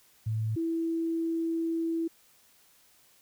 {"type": "tone pair in turn", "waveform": "sine", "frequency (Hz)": [110, 329.6], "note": ["A2", "E4"], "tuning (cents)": [0, 0], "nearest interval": "octave + perfect fifth", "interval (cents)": 1900, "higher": "second", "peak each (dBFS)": -27, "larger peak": "neither", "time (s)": [[0.26, 0.56], [0.56, 2.08]], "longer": "second", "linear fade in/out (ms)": 10, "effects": ["white hiss -62 dBFS RMS until 3.21 s"]}